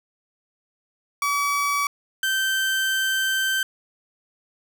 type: tone pair in turn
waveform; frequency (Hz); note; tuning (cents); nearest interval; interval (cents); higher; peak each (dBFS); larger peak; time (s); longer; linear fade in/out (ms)
30% pulse; 1142 / 1552.7; D6 / G6; -49 / -17; perfect fourth; 532; second; -18; neither; 1.22-1.87 / 2.23-3.63; second; 2
effects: none